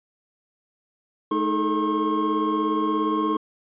triangle tone cluster, 215.2 / 313.6 / 427.2 / 444.2 / 1077 Hz, A3 / D#4 / G#4 / A4 / C6, -38 / +14 / +49 / +16 / +50 cents, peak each -29 / -22 / -28 / -31 / -23 dBFS, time 1.31-3.37 s, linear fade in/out 5 ms, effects resampled to 8000 Hz

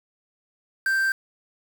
triangle tone with quantisation, 1568 Hz, G6, in tune, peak -18 dBFS, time 0.86-1.12 s, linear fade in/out 2 ms, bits 6, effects none

